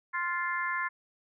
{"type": "harmonic tone", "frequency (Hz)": 349.2, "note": "F4", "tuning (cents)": 0, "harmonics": [3, 4, 5, 6], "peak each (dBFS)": [-33, -37, -33, -37], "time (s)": [0.13, 0.89], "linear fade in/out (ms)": 20, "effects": []}